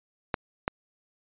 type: clicks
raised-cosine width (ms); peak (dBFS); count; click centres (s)
0.5; -10; 2; 0.342 / 0.679
effects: resampled to 8000 Hz